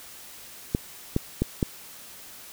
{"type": "clicks", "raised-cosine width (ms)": 3, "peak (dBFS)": -9, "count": 4, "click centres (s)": [0.749, 1.164, 1.42, 1.628], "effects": ["white hiss -45 dBFS RMS until 2.52 s"]}